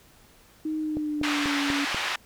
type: tone with pitch glide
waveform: sine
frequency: 311.1 to 283.6 Hz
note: D#4 to C#4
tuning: 0 to +40 cents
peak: -26 dBFS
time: 0.65-1.85 s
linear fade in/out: 5 ms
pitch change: -160 cents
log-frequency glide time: 0.79-1.61 s
type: click train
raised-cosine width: 2 ms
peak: -19 dBFS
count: 5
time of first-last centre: 0.97-1.946 s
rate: 4.1 Hz
type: band-pass noise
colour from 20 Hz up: pink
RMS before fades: -29 dBFS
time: 1.23-2.16 s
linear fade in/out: 5 ms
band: 1200 to 3600 Hz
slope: 12 dB/octave
effects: pink hiss -56 dBFS RMS until 2.25 s